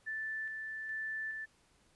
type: tone with tremolo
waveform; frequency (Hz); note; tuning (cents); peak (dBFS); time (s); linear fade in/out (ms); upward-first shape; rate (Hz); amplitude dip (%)
sine; 1760; A6; 0; -36; 0.06-1.46; 20; square; 1.2; 30
effects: pink hiss -69 dBFS RMS until 1.95 s + resampled to 24000 Hz